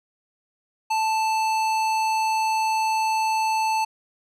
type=tone with hard clipping; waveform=sine; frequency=880 Hz; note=A5; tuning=in tune; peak=-22 dBFS; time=0.9-3.85 s; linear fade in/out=10 ms; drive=16 dB; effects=none